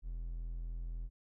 triangle tone, 41.9 Hz, E1, 29 cents sharp, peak -36 dBFS, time 0.02-1.1 s, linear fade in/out 50 ms, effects none

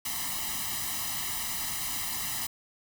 white noise with comb filter, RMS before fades -33 dBFS, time 0.05-2.47 s, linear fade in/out 5 ms, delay 1 ms, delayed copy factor +1, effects none

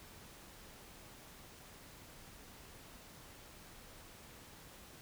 silence, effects pink hiss -56 dBFS RMS until 5.01 s

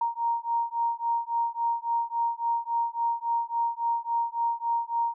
sine beating tone pair, 931 / 934.6 Hz, A#5 / A#5, -2 / +4 cents, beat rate 3.6 Hz, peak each -28 / -28 dBFS, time 0.01-5.14 s, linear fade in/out 5 ms, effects none

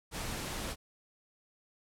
pink noise, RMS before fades -38 dBFS, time 0.11-0.76 s, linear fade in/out 50 ms, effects low-pass 12000 Hz 12 dB/octave

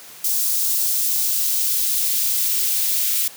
blue noise with high-pass filter sweep, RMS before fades -20 dBFS, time 0.24-3.28 s, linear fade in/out 5 ms, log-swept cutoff 5000 to 2400 Hz, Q 0.88, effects white hiss -41 dBFS RMS until 3.36 s + high-pass 100 Hz 12 dB/octave

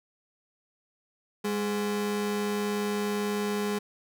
45% pulse ring-modulated tone, 310.3 Hz, D#4, 5 cents flat, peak -24 dBFS, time 1.44-3.79 s, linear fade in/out 10 ms, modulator 106 Hz, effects none

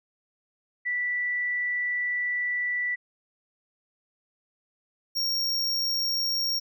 sine / square tone pair in turn, 1966 / 5561 Hz, B6 / F8, -8 / -8 cents, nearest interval octave + tritone, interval 1800 cents, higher second, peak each -25 dBFS, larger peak neither, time 0.85-2.96 / 5.15-6.6 s, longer first, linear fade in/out 20 ms, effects none

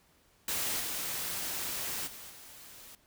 white noise with level steps, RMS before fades -33 / -36 / -47 / -51 dBFS, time 0.48-2.95 s, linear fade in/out 2 ms, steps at 0.79 / 2.06 / 2.29 s, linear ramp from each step 20 ms, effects pink hiss -66 dBFS RMS until 3.06 s

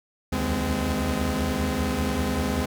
sawtooth tone cluster, 67.6 / 77.7 / 83 / 207.4 / 256.5 Hz, C#2 / D#2 / E2 / G#3 / C4, -43 / -2 / +12 / -2 / -34 cents, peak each -30 / -25 / -30 / -25 / -24 dBFS, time 0.32-2.66 s, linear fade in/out 10 ms, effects none

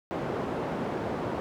white band-pass noise, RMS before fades -32 dBFS, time 0.11-1.4 s, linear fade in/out 0 ms, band 110 to 620 Hz, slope 12 dB/octave, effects none

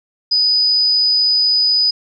sine tone, 4978 Hz, D#8, in tune, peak -11 dBFS, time 0.31-1.91 s, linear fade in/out 10 ms, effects none

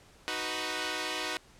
5% pulse chord, B major, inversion first, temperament equal, 311.1 / 370 / 493.9 Hz, D#4 / F#4 / B4, 0 / 0 / 0 cents, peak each -25 dBFS, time 0.28-1.37 s, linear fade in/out 0 ms, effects pink hiss -58 dBFS RMS until 1.59 s + low-pass 9000 Hz 12 dB/octave

